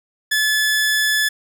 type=tone; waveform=sawtooth; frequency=1725 Hz; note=A6; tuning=35 cents flat; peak=-12 dBFS; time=0.31-1.29 s; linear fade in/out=10 ms; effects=none